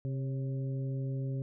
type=harmonic tone with a mistuned harmonic; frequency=133.2 Hz; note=C3; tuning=31 cents sharp; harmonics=1 / 2 / 3 / 4; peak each=-32 / -43 / -46 / -49 dBFS; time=0.05-1.42 s; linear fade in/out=0 ms; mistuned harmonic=4; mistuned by=+53 cents; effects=none